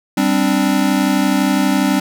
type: chord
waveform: square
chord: G suspended fourth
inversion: none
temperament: equal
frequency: 196 / 261.6 / 293.7 Hz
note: G3 / C4 / D4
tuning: 0 / 0 / 0 cents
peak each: -18 dBFS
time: 0.17-2 s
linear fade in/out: 5 ms
effects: none